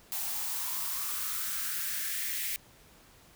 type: noise with high-pass filter sweep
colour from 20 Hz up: blue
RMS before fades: -34 dBFS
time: 0.12-2.56 s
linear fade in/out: 0 ms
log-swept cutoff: 750 to 2100 Hz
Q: 4
effects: pink hiss -58 dBFS RMS until 3.35 s